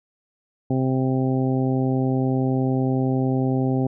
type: harmonic tone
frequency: 130.81 Hz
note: C3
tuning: in tune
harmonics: 1 / 2 / 3 / 4 / 5 / 6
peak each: -22 / -22 / -28 / -32 / -35 / -33 dBFS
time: 0.7-3.87 s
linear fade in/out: 5 ms
effects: none